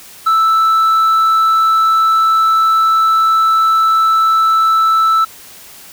sine tone with tanh clipping, 1318.5 Hz, E6, in tune, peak -9 dBFS, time 0.26-5.25 s, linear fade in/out 10 ms, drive 3 dB, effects white hiss -37 dBFS RMS until 5.92 s

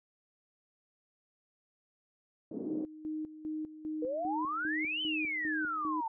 pink band-pass noise, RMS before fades -40 dBFS, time 2.51-2.85 s, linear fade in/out 5 ms, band 230 to 400 Hz, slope 24 dB/octave
sine tone with tremolo, 310 Hz, D#4, 6 cents flat, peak -34 dBFS, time 2.65-6.01 s, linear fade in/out 10 ms, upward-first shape square, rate 2.5 Hz, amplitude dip 75%
sine exponential two-way sweep, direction up then down, 470 to 3100 to 878 Hz, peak -32 dBFS, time 4.02-6.08 s, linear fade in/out 5 ms, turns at 5.02 s
effects none

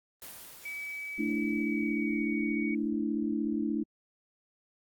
white noise with exponential decay, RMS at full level -44 dBFS, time 0.22-2.89 s, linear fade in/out 1 ms, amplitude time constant 580 ms
sine tone with pitch glide, 2287 to 2243 Hz, D7 to C#7, -47 to +20 cents, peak -36 dBFS, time 0.65-2.75 s, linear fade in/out 5 ms, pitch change -33 cents, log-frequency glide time 1.55-2.26 s
sine chord, A suspended fourth, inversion none, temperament just, 220 / 293.3 / 330 Hz, A3 / D4 / E4, 0 / -2 / +2 cents, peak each -32 / -32 / -34 dBFS, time 1.18-3.84 s, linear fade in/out 20 ms
effects Opus 24 kbps

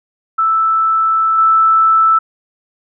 sine tone with level steps, 1318.5 Hz, E6, in tune, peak -10 / -7 dBFS, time 0.38-2.19 s, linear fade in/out 10 ms, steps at 1.38 s, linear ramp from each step 5 ms, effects none

